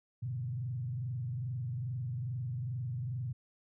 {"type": "tone with frequency modulation", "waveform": "sine", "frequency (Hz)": 123.47, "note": "B2", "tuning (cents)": 0, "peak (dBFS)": -34, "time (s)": [0.22, 3.33], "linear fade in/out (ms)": 10, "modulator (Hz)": 22.4, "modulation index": 0.8, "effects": []}